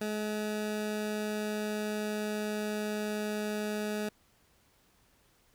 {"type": "tone with pitch glide", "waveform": "20% pulse", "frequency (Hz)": [212.3, 211], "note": ["G#3", "G#3"], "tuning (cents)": [38, 28], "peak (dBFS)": -27, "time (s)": [0.01, 4.09], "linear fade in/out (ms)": 5, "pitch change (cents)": -10, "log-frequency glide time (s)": [0.26, 3.53], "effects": ["pink hiss -67 dBFS RMS until 5.54 s"]}